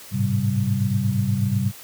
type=tone cluster; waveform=sine; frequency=102.1 / 110.4 / 131.6 / 193.4 Hz; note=G#2 / A2 / C3 / G3; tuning=-29 / +6 / +10 / -23 cents; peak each=-24 dBFS; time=0.11-1.72 s; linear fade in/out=50 ms; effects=white hiss -42 dBFS RMS until 1.83 s + high-pass 60 Hz 12 dB/octave